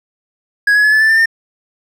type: tone with pitch steps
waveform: triangle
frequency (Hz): 1661.2 / 1685.4 / 1709.9 / 1734.7 / 1760 / 1785.6 / 1811.6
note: G#6 / G#6 / A6 / A6 / A6 / A6 / A#6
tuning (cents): 0 / +25 / -50 / -25 / 0 / +25 / -50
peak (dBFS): -6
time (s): 0.67-1.258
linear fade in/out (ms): 5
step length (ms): 84
effects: none